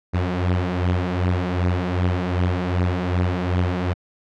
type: beating tone pair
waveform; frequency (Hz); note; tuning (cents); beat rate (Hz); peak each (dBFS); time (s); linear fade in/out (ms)
sawtooth; 89.1 / 91.7; F2 / F#2; +35 / -15; 2.6; -17 / -20; 0.13-3.94; 20
effects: low-pass 3000 Hz 12 dB/octave